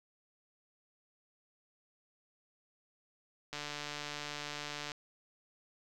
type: click train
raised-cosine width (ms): 0.2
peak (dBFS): -23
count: 205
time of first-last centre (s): 3.53-4.918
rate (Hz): 147
effects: none